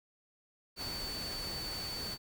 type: tone in noise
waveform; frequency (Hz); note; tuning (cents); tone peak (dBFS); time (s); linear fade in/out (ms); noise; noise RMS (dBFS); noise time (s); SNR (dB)
sine; 4505; C#8; +27; -39; 0.76-2.18; 50; pink; -43; 0.76-2.18; +1
effects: none